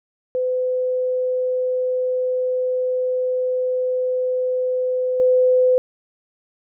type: tone pair in turn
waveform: sine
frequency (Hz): 507 / 507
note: B4 / B4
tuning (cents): +45 / +45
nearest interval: unison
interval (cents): 0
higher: neither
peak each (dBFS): -18 / -12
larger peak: second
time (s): 0.35-5.2 / 5.2-5.78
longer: first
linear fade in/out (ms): 0
effects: none